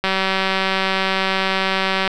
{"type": "click train", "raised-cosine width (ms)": 0.3, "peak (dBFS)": -3, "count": 390, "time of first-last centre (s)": [0.04, 2.077], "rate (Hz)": 191, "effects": []}